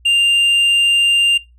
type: tone with tanh clipping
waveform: sine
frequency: 2794 Hz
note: F7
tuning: in tune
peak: -11 dBFS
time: 0.05-1.38 s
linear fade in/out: 10 ms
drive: 4 dB
effects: noise-tail reverb RT60 0.2 s tail -19 dB re dry + added 60 Hz sine -45 dBFS peak until 1.58 s